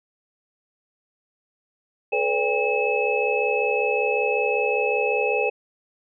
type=tone cluster; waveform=sine; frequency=428 / 493.3 / 568 / 806 / 2587 Hz; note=A4 / B4 / C#5 / G5 / E7; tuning=-48 / -2 / +42 / +48 / -33 cents; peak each=-25 / -25 / -28 / -28 / -25 dBFS; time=2.12-5.5 s; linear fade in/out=10 ms; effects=none